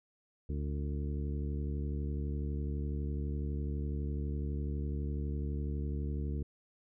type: harmonic tone with a mistuned harmonic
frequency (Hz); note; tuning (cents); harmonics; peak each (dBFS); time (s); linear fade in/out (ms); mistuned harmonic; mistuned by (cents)
72; D2; -34; 1 / 2 / 3 / 4 / 5 / 6; -34 / -40 / -44 / -46 / -48 / -50; 0.49-6.43; 5; 6; +70
effects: none